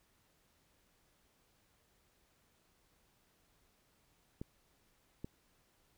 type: clicks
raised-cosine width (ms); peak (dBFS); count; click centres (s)
3; -29; 2; 4.415 / 5.245
effects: pink hiss -73 dBFS RMS until 5.97 s